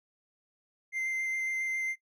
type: tone with vibrato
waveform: triangle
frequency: 2084 Hz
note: C7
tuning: 7 cents flat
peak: -29 dBFS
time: 0.92-1.96 s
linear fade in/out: 50 ms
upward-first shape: square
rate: 7.3 Hz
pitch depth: 8 cents each way
effects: noise-tail reverb RT60 0.1 s tail -17 dB re dry